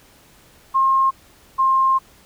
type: tone pair in turn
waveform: sine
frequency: 1069 / 1061 Hz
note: C6 / C6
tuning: +37 / +24 cents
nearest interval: unison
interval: 13 cents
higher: first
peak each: -13 dBFS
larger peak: neither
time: 0.74-1.11 / 1.58-1.99 s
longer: second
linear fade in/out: 20 ms
effects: pink hiss -51 dBFS RMS until 2.25 s